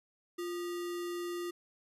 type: tone with sample-and-hold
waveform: sine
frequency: 349.2 Hz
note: F4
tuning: in tune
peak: -35 dBFS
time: 0.38-1.51 s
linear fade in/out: 10 ms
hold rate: 1575 Hz
effects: resampled to 32000 Hz